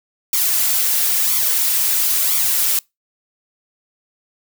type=noise with flanger; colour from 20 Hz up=blue; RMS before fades=-17 dBFS; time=0.33-2.79 s; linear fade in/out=2 ms; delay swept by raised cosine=0.87 to 5.37 ms; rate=0.99 Hz; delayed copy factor=+0.65; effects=noise-tail reverb RT60 0.2 s tail -25 dB re dry